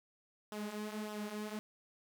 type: tone with flanger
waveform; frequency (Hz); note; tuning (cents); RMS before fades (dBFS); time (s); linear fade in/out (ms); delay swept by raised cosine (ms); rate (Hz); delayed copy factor
sawtooth; 211.4; G#3; +31; -42; 0.52-1.59; 0; 0.44 to 6.24; 1.7; -0.65
effects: none